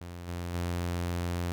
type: tone with level steps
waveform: sawtooth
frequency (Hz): 87.2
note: F2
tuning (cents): -2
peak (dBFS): -36 / -30 / -26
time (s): 0.01-1.52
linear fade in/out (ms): 0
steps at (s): 0.27 / 0.53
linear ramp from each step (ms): 20
effects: none